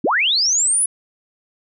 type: linear sweep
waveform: sine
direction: up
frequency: 175.3 to 10430 Hz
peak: -14 dBFS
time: 0.04-0.86 s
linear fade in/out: 5 ms
effects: none